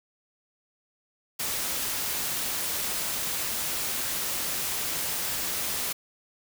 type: noise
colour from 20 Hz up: white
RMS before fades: -30 dBFS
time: 1.39-5.93 s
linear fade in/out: 10 ms
effects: none